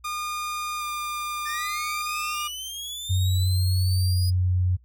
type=tone with vibrato; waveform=sawtooth; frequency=1209 Hz; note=D6; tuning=50 cents sharp; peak=-25 dBFS; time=0.04-2.48 s; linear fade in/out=10 ms; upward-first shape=square; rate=0.65 Hz; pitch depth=10 cents each way
type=linear sweep; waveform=sawtooth; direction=up; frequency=1768 to 4978 Hz; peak=-29 dBFS; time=1.45-4.31 s; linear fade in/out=20 ms
type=tone with pitch glide; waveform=sine; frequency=92.3 to 90.82 Hz; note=F#2 to F#2; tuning=-4 to -32 cents; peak=-20 dBFS; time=3.09-4.77 s; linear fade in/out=20 ms; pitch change=-28 cents; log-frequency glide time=3.73-4.55 s
effects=noise-tail reverb RT60 0.1 s tail -17 dB re dry + added 60 Hz sine -52 dBFS peak until 4.84 s